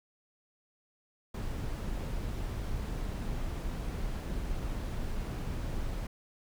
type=noise; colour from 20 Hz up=brown; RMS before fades=-35 dBFS; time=1.34-6.07 s; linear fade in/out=5 ms; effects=none